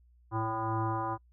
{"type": "tone with frequency modulation", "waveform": "sine", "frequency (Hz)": 556, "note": "C#5", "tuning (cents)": 5, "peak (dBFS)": -29, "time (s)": [0.31, 1.18], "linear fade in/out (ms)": 50, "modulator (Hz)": 222, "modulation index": 2.8, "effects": ["noise-tail reverb RT60 0.1 s tail -26 dB re dry", "added 60 Hz sine -59 dBFS peak until 1.32 s"]}